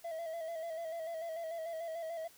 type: tone with vibrato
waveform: triangle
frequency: 658 Hz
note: E5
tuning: 3 cents flat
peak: -36 dBFS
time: 0.04-2.28 s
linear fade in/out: 10 ms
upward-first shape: square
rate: 6.8 Hz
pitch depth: 45 cents each way
effects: white hiss -61 dBFS RMS until 2.37 s